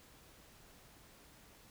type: silence
effects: pink hiss -61 dBFS RMS until 1.7 s